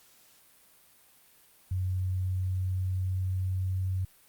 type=tone with pitch glide; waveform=sine; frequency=92.5 to 93.47 Hz; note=F#2 to F#2; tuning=0 to +18 cents; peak=-27 dBFS; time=1.71-4.05 s; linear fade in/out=5 ms; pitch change=+18 cents; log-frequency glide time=1.93-3.84 s; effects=white hiss -60 dBFS RMS until 4.28 s + Opus 48 kbps